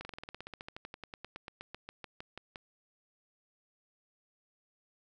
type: slowing click train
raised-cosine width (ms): 0.3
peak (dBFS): -27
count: 28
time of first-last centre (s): 0.01-2.558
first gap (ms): 40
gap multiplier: 1.06
effects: none